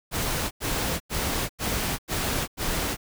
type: noise bursts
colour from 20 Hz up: pink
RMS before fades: -27 dBFS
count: 6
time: 0.11-2.97 s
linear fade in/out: 50 ms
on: 400 ms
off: 92 ms
effects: none